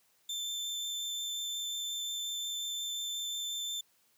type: tone with vibrato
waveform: 30% pulse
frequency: 3550 Hz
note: A7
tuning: 15 cents sharp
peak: -32 dBFS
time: 0.29-3.81 s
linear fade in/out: 5 ms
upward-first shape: triangle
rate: 5.6 Hz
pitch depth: 9 cents each way
effects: white hiss -70 dBFS RMS until 4.17 s + high-pass 80 Hz 12 dB/octave